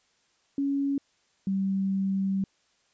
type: tone pair in turn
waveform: sine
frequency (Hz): 278.8 / 193.59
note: C#4 / G3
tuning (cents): +10 / -21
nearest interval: tritone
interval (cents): 631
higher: first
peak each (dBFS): -24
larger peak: neither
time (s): 0.58-0.98 / 1.47-2.44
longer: second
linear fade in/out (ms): 2
effects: white hiss -68 dBFS RMS until 2.93 s + resampled to 16000 Hz